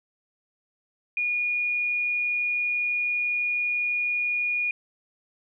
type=tone; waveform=sine; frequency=2442 Hz; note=D#7; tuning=33 cents flat; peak=-23 dBFS; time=1.17-4.71 s; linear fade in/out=2 ms; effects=none